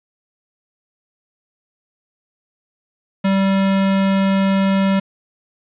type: tone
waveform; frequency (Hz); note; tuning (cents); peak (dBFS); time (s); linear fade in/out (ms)
square; 194.1; G3; -17; -14; 3.24-5; 10
effects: resampled to 8000 Hz + 7-bit

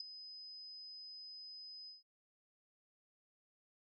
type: tone with ADSR envelope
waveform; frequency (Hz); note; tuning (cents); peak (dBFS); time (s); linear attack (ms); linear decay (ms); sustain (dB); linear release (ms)
sine; 5030; D#8; +18; -37; 0-2.03; 5; 8; -12; 150
effects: none

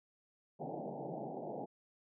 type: band-pass noise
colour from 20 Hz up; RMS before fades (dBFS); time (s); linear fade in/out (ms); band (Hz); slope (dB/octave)
white; -43; 0.59-1.66; 20; 130 to 840; 96
effects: none

